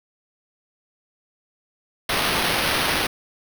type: noise with sample-and-hold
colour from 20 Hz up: white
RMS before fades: -22 dBFS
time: 2.09-3.07 s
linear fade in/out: 5 ms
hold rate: 7350 Hz
effects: none